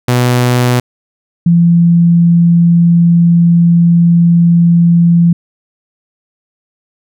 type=tone pair in turn; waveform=sawtooth / sine; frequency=123.47 / 170.42 Hz; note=B2 / F3; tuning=0 / -42 cents; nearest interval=tritone; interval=558 cents; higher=second; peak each=-4 dBFS; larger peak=neither; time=0.08-0.8 / 1.46-5.33 s; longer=second; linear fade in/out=5 ms; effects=none